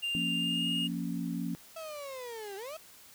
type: tone with pitch glide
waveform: triangle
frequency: 2795 to 2847 Hz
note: F7 to F7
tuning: +1 to +33 cents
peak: -29 dBFS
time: 0.02-0.88 s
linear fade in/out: 20 ms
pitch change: +32 cents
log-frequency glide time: 0.35-0.68 s
type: chord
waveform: sine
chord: Bb minor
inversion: second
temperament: equal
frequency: 174.61 / 233.1 / 277.2 Hz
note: F3 / Bb3 / Db4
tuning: 0 / 0 / 0 cents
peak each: -35 / -37 / -37 dBFS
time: 0.15-1.55 s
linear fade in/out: 0 ms
type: linear two-way sweep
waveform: 35% pulse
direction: down then up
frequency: 659.3 to 383 to 659.3 Hz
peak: -38 dBFS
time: 1.76-2.77 s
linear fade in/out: 5 ms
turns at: 2.56 s
effects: white hiss -55 dBFS RMS until 3.14 s